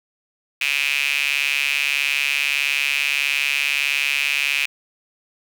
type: tone with high-pass filter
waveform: sawtooth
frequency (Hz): 141.6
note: C#3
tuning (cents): +37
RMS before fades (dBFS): -21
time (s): 0.61-4.66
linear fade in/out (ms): 5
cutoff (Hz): 2500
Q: 7.7
effects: none